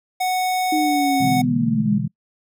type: tone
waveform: square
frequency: 739 Hz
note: F#5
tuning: 2 cents flat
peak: -19 dBFS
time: 0.2-1.42 s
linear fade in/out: 10 ms
type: linear sweep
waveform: sine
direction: down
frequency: 311.1 to 202.5 Hz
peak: -18 dBFS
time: 0.72-1.98 s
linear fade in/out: 5 ms
type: chord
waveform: sine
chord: E dominant seventh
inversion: second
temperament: just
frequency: 123.61 / 148.33 / 164.81 / 206 Hz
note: B2 / D3 / E3 / G#3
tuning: +2 / +18 / 0 / -14 cents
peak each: -26 dBFS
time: 1.2-2.08 s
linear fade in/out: 10 ms
effects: noise-tail reverb RT60 0.1 s tail -23 dB re dry